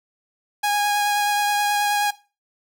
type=tone with vibrato; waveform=sawtooth; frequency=824 Hz; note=G#5; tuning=14 cents flat; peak=-15 dBFS; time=0.63-2.11 s; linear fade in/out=10 ms; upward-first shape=triangle; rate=9.4 Hz; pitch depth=14 cents each way; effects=noise-tail reverb RT60 0.3 s tail -17 dB re dry